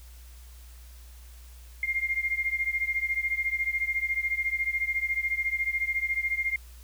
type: beating tone pair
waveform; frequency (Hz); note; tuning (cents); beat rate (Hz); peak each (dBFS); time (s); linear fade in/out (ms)
sine; 2113 / 2127; C7 / C7; +16 / +28; 14; -28 / -30; 1.83-6.56; 2
effects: added 60 Hz sine -45 dBFS peak until 6.83 s + white hiss -56 dBFS RMS until 6.83 s